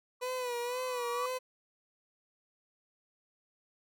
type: tone with exponential growth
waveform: sine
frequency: 1144 Hz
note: D6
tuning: 46 cents flat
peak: -32 dBFS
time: 0.2-1.26 s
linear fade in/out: 2 ms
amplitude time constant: 230 ms
type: tone with vibrato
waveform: 30% pulse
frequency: 493.9 Hz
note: B4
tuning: in tune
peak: -31 dBFS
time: 0.21-1.39 s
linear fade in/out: 20 ms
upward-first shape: sine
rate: 2 Hz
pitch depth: 60 cents each way
effects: none